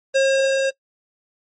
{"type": "tone with level ramp", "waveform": "square", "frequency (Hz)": 539, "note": "C#5", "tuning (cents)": -49, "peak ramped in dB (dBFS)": [-14, -18], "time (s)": [0.14, 0.71], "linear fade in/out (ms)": 20, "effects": ["noise-tail reverb RT60 0.1 s tail -22 dB re dry", "MP3 32 kbps"]}